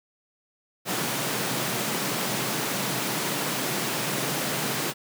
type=high-pass noise; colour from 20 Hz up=pink; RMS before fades=-28 dBFS; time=0.85-4.94 s; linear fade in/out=50 ms; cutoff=120 Hz; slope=96 dB/octave; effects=none